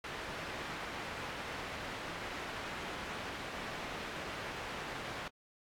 white low-pass noise, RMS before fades -43 dBFS, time 0.04-5.28 s, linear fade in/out 2 ms, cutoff 2100 Hz, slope 12 dB/octave, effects AAC 64 kbps

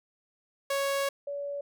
sawtooth / sine tone pair in turn, 554.4 / 569.3 Hz, C#5 / C#5, 0 / +46 cents, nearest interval unison, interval 46 cents, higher second, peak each -23 / -32 dBFS, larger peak first, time 0.7-1.09 / 1.27-1.61 s, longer first, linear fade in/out 5 ms, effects none

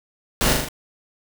pink noise with echo, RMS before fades -20 dBFS, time 0.41-0.53 s, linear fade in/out 0 ms, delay 39 ms, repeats 4, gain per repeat -3 dB, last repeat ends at 0.686 s, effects none

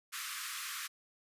pink high-pass noise, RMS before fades -41 dBFS, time 0.12-0.88 s, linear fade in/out 20 ms, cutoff 1100 Hz, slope 96 dB/octave, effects resampled to 32000 Hz

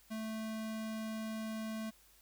square tone, 219.9 Hz, A3, 1 cent flat, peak -39 dBFS, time 0.1-1.91 s, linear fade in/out 20 ms, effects added 50 Hz sine -70 dBFS peak until 2.21 s + white hiss -65 dBFS RMS until 2.21 s

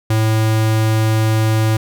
square tone, 110 Hz, A2, in tune, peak -13 dBFS, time 0.1-1.77 s, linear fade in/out 5 ms, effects none

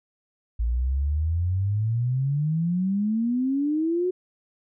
sine exponential sweep, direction up, 55.6 to 371.2 Hz, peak -21 dBFS, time 0.59-4.11 s, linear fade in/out 10 ms, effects none

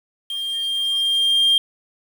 triangle tone with level ramp, 3199 Hz, G7, 34 cents sharp, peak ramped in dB -23 to -10 dBFS, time 0.3-1.58 s, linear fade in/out 2 ms, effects tanh soft clip ceiling -6 dBFS + 7-bit

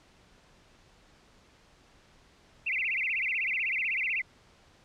sine tone with vibrato, 2351 Hz, D7, 1 cent sharp, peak -27 dBFS, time 2.66-4.22 s, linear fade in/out 10 ms, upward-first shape sine, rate 16 Hz, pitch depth 270 cents each way, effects pink hiss -60 dBFS RMS until 4.84 s + low-pass 6000 Hz 12 dB/octave

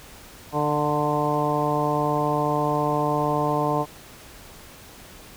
harmonic tone with a mistuned harmonic, 148.8 Hz, D3, 23 cents sharp, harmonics 1 / 2 / 3 / 4 / 5 / 6 / 7, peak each -28 / -28 / -28 / -28 / -28 / -28 / -28 dBFS, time 0.52-3.86 s, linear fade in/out 50 ms, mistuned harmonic 5, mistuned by -23 cents, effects pink hiss -45 dBFS RMS until 5.36 s

